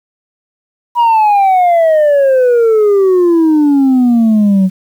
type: exponential sweep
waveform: sine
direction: down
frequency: 970 to 184.5 Hz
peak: -3 dBFS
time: 0.95-4.7 s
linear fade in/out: 50 ms
effects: tanh soft clip ceiling -5 dBFS + 7-bit